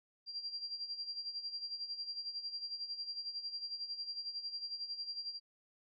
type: tone with tremolo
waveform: sine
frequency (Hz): 4748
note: D8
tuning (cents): +18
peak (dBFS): -37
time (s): 0.26-5.4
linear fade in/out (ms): 50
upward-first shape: sine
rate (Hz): 11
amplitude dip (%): 70
effects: none